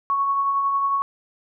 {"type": "tone with tremolo", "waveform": "sine", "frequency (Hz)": 1108.7, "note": "C#6", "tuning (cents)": 0, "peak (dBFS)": -17, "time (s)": [0.1, 1.02], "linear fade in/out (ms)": 0, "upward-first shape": "triangle", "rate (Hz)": 11, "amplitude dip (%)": 35, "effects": []}